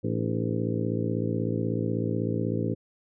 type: harmonic tone with a mistuned harmonic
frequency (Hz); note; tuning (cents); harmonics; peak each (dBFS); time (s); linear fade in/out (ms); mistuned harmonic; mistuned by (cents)
56.2; A1; +37; 2 / 3 / 4 / 5 / 6 / 7 / 8 / 9; -30 / -32 / -33 / -34 / -35 / -35 / -36 / -37; 0.03-2.75; 20; 6; -89
effects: none